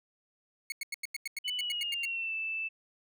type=tone bursts; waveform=sawtooth; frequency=2196 Hz; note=C#7; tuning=17 cents flat; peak=-30 dBFS; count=13; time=0.7-2.053 s; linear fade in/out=2 ms; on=21 ms; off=90 ms
type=tone with pitch glide; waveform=sine; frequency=2983 to 2642 Hz; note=F#7 to E7; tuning=+13 to +3 cents; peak=-32 dBFS; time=1.44-2.69 s; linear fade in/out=20 ms; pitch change=-210 cents; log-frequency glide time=1.55-2.34 s
effects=none